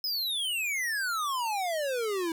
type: exponential sweep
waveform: square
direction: down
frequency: 5180 to 320 Hz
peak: -29 dBFS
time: 0.04-2.32 s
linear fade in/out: 2 ms
effects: none